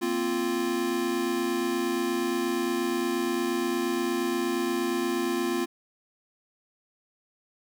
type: chord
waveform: square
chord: Bb suspended second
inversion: none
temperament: equal with one note detuned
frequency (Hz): 233.1 / 261.6 / 347.4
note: Bb3 / C4 / F4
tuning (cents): 0 / 0 / -9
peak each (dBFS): -34 / -32 / -28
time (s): 0.01-5.66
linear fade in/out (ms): 20
effects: none